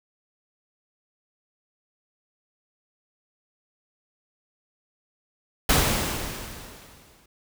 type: noise with exponential decay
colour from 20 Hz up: pink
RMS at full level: -18 dBFS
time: 5.69-7.26 s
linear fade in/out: 5 ms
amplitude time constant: 340 ms
effects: none